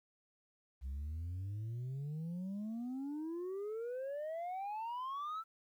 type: exponential sweep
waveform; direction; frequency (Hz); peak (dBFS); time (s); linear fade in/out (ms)
sine; up; 63.7 to 1346; -36; 0.81-5.44; 50
effects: tanh soft clip ceiling -38 dBFS + 12-bit